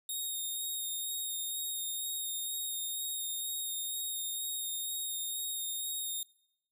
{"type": "tone with vibrato", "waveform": "5% pulse", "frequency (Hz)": 3717, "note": "A#7", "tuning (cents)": -6, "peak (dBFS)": -28, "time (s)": [0.09, 6.23], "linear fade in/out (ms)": 2, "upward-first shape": "sine", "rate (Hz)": 2.1, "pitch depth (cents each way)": 17, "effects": ["noise-tail reverb RT60 0.8 s tail -24 dB re dry"]}